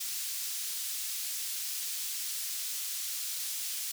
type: high-pass noise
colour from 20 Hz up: pink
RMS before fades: -36 dBFS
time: 0-3.92 s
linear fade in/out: 10 ms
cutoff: 4600 Hz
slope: 12 dB/octave
effects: none